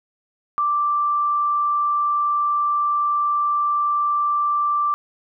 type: tone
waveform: sine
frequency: 1174.7 Hz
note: D6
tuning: in tune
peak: -17 dBFS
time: 0.58-4.94 s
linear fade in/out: 0 ms
effects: none